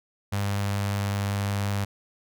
sawtooth tone with notch filter, 100.6 Hz, G2, 45 cents sharp, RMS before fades -27 dBFS, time 0.32-1.85 s, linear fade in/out 10 ms, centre 340 Hz, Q 1.2, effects none

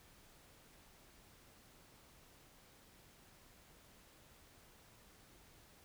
silence, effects pink hiss -64 dBFS RMS until 5.84 s

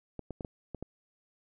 clicks, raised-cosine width 2 ms, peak -25 dBFS, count 6, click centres 0.193 / 0.307 / 0.408 / 0.448 / 0.747 / 0.826 s, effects none

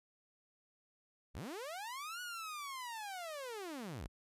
sawtooth linear two-way sweep, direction up then down, 30.08 to 1476 to 30.08 Hz, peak -39 dBFS, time 1.34-4.08 s, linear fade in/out 20 ms, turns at 2.21 s, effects resampled to 32000 Hz

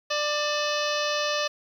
harmonic tone with a mistuned harmonic, 593 Hz, D5, 17 cents sharp, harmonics 1 / 2 / 3 / 4 / 5 / 6 / 7 / 8 / 9 / 10, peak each -28 / -31 / -33 / -34 / -35 / -36 / -36 / -37 / -38 / -38 dBFS, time 0.1-1.48 s, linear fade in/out 10 ms, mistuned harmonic 4, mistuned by +140 cents, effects 9-bit

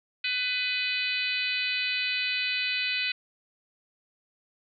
harmonic tone, 500 Hz, B4, 21 cents sharp, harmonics 3 / 4 / 5 / 6 / 7 / 8 / 9, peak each -37 / -35 / -29 / -35 / -39 / -33 / -41 dBFS, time 0.24-3.12 s, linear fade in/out 5 ms, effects none

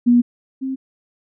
sine tone pair in turn, 241.4 / 265 Hz, B3 / C4, -39 / +22 cents, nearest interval major second, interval 161 cents, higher second, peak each -9 / -21 dBFS, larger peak first, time 0.06-0.22 / 0.61-0.76 s, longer first, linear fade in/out 20 ms, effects none

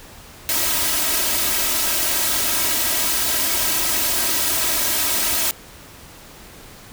white noise with comb filter, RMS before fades -20 dBFS, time 0.49-5.51 s, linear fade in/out 0 ms, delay 3.1 ms, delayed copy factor +0.8, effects pink hiss -42 dBFS RMS until 6.92 s

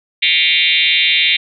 sine tone with frequency modulation, 2960 Hz, F#7, in tune, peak -10 dBFS, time 0.22-1.37 s, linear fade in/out 10 ms, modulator 163 Hz, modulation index 5.5, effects none

